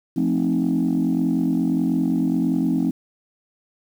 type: chord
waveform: sine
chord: F dominant seventh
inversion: none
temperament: equal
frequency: 174.61 / 220 / 261.6 / 311.1 Hz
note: F3 / A3 / C4 / Eb4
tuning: 0 / 0 / 0 / 0 cents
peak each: -23 / -24 / -20 / -23 dBFS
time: 0.16-2.91 s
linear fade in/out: 10 ms
effects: tanh soft clip ceiling -12 dBFS + 8-bit